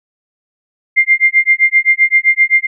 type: tone with tremolo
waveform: sine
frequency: 2100 Hz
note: C7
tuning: 6 cents sharp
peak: -4 dBFS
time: 0.96-2.67 s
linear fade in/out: 20 ms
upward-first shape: sine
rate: 7.7 Hz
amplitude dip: 100%
effects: none